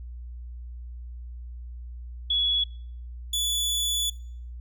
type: tone pair in turn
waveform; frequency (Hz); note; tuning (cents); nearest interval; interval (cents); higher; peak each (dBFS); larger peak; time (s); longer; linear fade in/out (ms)
sine / sawtooth; 3379 / 3444; G#7 / A7; +29 / -38; unison; 33; second; -21; neither; 2.3-2.64 / 3.33-4.1; second; 5
effects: noise-tail reverb RT60 0.6 s tail -23 dB re dry + added 60 Hz sine -36 dBFS peak until 4.6 s